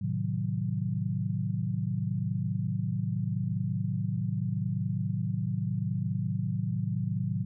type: chord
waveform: sine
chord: A diminished seventh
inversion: none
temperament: equal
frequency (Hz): 110 / 130.81 / 155.56 / 185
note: A2 / C3 / Eb3 / Gb3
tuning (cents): 0 / 0 / 0 / 0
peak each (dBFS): -32 / -34 / -34 / -33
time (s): 0.01-7.45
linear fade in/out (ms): 10
effects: none